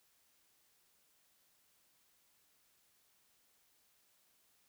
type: silence
effects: white hiss -73 dBFS RMS until 4.68 s